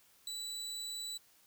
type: tone with ADSR envelope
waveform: 30% pulse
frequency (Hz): 3955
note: B7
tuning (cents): +2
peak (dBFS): -33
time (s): 0.27-1.18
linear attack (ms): 4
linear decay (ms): 5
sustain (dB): -4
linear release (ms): 13
effects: white hiss -66 dBFS RMS until 1.46 s